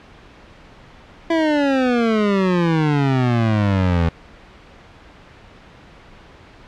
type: exponential sweep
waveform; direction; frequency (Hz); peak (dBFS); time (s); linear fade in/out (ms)
25% pulse; down; 335.4 to 81.4; -11; 1.3-4.09; 5
effects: pink hiss -44 dBFS RMS until 6.67 s + low-pass 3000 Hz 12 dB/octave